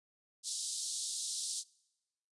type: band-pass noise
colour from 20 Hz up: white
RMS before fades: -39 dBFS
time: 0.43-1.64 s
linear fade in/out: 50 ms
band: 3700 to 9800 Hz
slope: 48 dB/octave
effects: noise-tail reverb RT60 1.0 s tail -25 dB re dry + resampled to 24000 Hz